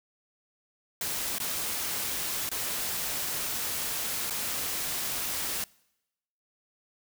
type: noise with dropouts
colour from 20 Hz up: white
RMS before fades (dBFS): -32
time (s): 1.01-5.64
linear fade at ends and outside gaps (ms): 1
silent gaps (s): 1.384-1.401 / 2.491-2.515 / 4.299-4.307
effects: noise-tail reverb RT60 0.9 s tail -25 dB re dry